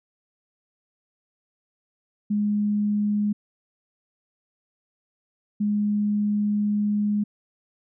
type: tone bursts at uneven times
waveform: sine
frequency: 207.7 Hz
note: G#3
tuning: in tune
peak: -20 dBFS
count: 2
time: 2.3-3.33 / 5.6-7.24 s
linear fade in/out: 10 ms
effects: none